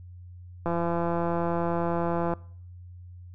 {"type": "click train", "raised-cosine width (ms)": 1, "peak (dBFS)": -15, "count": 286, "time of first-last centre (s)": [0.66, 2.336], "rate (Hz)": 170, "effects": ["noise-tail reverb RT60 0.6 s tail -23 dB re dry", "added 89 Hz sine -42 dBFS peak until 3.34 s"]}